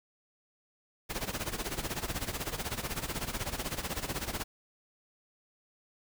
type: noise with tremolo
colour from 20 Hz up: pink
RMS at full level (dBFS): -33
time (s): 1.09-4.44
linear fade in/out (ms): 20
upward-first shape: sine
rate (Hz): 16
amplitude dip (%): 80
effects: none

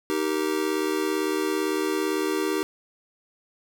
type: chord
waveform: square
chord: Eb major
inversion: none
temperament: just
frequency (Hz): 311.1 / 388.9 / 466.7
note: Eb4 / G4 / Bb4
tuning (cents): 0 / -14 / +2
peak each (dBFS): -28 / -27 / -33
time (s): 0.1-2.63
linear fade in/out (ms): 0
effects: none

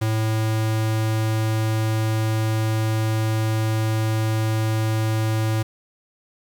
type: tone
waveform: square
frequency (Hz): 110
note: A2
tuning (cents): 0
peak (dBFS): -20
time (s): 0.01-5.63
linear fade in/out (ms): 10
effects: 8-bit

